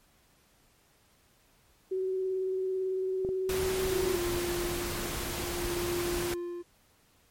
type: tone with vibrato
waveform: sine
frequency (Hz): 376.5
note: F#4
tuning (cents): +30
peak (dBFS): -28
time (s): 1.91-4.16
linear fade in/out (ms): 10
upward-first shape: sine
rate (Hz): 18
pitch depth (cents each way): 15
type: clicks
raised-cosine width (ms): 2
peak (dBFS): -25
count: 2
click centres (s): 3.249 / 3.29
type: noise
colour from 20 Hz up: pink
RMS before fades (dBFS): -35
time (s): 3.49-6.34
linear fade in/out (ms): 2
type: tone with tremolo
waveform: triangle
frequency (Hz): 349.2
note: F4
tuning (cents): 0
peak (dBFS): -28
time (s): 3.9-6.63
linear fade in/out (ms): 20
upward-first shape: sine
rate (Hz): 0.58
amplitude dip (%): 75
effects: pink hiss -65 dBFS RMS until 7.3 s + MP3 64 kbps